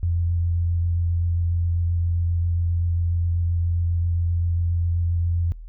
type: tone with vibrato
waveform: sine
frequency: 85.6 Hz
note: F2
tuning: 34 cents flat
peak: -19 dBFS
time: 0.03-5.52 s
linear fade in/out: 0 ms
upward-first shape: sine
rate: 7.5 Hz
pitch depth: 14 cents each way
effects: noise-tail reverb RT60 0.2 s tail -25 dB re dry + added 40 Hz sine -35 dBFS peak until 5.68 s